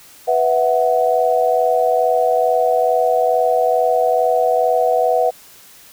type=chord; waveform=sine; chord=B suspended fourth; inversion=none; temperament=just; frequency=493.9 / 658.5 / 740.8 Hz; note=B4 / E5 / F#5; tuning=0 / -2 / +2 cents; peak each=-17 dBFS; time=0.27-5.31 s; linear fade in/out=20 ms; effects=white hiss -44 dBFS RMS until 5.92 s